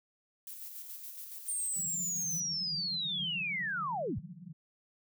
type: noise with tremolo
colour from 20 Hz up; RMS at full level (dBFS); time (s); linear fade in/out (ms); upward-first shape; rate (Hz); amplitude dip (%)
violet; -44; 0.47-2.4; 2; square; 7.1; 35
type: linear sweep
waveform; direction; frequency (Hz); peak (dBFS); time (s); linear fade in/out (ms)
sine; down; 8870 to 60.5; -32; 1.48-4.19; 5
type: band-pass noise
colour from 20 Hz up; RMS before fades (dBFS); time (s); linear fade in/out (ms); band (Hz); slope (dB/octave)
pink; -47; 1.76-4.53; 10; 150 to 190; 96
effects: none